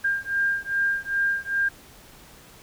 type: beating tone pair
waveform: sine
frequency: 1600 / 1602.5 Hz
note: G6 / G6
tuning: +35 / +38 cents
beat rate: 2.5 Hz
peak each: -25 dBFS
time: 0.04-1.69 s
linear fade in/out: 10 ms
effects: pink hiss -49 dBFS RMS until 2.62 s